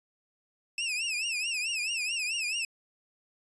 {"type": "tone with vibrato", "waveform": "sawtooth", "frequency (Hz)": 2616, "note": "E7", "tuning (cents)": -14, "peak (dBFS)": -26, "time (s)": [0.78, 2.65], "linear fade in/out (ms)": 2, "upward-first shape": "triangle", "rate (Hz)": 4.6, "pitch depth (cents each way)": 170, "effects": ["resampled to 22050 Hz"]}